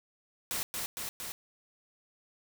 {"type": "noise with echo", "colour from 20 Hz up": "white", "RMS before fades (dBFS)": -34, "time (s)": [0.51, 0.63], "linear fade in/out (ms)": 0, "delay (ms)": 230, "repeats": 3, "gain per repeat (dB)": -2, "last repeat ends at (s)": 1.32, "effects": []}